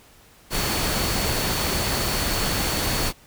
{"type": "tone in noise", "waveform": "sine", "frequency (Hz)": 4435, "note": "C#8", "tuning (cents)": 0, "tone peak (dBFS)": -32, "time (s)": [0.5, 3.13], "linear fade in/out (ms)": 50, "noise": "pink", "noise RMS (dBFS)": -24, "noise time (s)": [0.5, 3.13], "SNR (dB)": -11, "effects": ["pink hiss -52 dBFS RMS until 3.26 s"]}